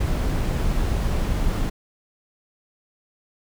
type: noise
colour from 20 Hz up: brown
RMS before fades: -22 dBFS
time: 0-1.7 s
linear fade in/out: 10 ms
effects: none